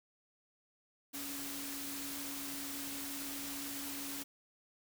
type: tone in noise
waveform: sine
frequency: 280 Hz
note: C#4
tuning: 18 cents sharp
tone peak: -46 dBFS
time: 1.13-4.24 s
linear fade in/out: 20 ms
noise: white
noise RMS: -43 dBFS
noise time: 1.13-4.24 s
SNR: -6 dB
effects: none